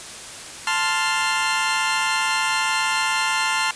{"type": "chord", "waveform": "20% pulse", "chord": "F major", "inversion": "first", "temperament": "equal", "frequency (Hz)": [880, 1046.5, 1396.9], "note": ["A5", "C6", "F6"], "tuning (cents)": [0, 0, 0], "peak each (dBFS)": -19, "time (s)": [0.67, 3.71], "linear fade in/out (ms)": 2, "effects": ["white hiss -36 dBFS RMS until 3.75 s", "resampled to 22050 Hz"]}